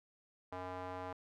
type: tone with band-pass filter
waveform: square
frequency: 91.6 Hz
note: F#2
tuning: 17 cents flat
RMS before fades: -44 dBFS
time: 0.52-1.13 s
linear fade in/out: 5 ms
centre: 860 Hz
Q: 1.6
effects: none